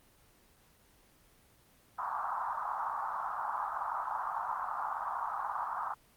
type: band-pass noise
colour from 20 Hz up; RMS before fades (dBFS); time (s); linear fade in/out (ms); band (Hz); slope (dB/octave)
pink; -36; 1.98-5.94; 5; 800 to 1300; 48
effects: pink hiss -64 dBFS RMS until 6.16 s + Opus 24 kbps